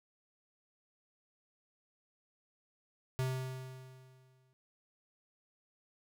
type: tone with exponential decay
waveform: square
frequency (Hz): 130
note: C3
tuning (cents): -11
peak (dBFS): -31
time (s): 3.19-4.53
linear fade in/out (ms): 0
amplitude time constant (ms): 290
effects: none